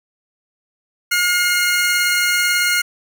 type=tone pair together; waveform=sawtooth; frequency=1429.4 / 2135 Hz; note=F6 / C7; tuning=+40 / +34 cents; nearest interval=perfect fifth; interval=694 cents; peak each=-14 dBFS; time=1.11-2.82 s; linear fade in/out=10 ms; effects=none